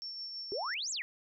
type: tone with tremolo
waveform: sine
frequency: 5440 Hz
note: F8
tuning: 46 cents flat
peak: -38 dBFS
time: 0.02-0.74 s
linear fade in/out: 0 ms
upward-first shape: sine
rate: 6.1 Hz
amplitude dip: 30%
type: exponential two-way sweep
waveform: sine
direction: up then down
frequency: 370 to 7902 to 1820 Hz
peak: -34 dBFS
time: 0.52-1.02 s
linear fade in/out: 0 ms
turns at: 0.91 s
effects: none